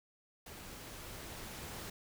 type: noise with level ramp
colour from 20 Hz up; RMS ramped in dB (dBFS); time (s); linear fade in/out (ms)
pink; -50 to -45; 0.46-1.9; 5
effects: none